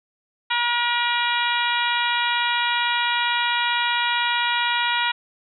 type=harmonic tone; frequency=477.8 Hz; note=A#4; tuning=43 cents sharp; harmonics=2 / 3 / 4 / 5 / 6 / 7 / 8; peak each=-24 / -26 / -27 / -28 / -29 / -29 / -30 dBFS; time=0.5-5.12 s; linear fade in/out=10 ms; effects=none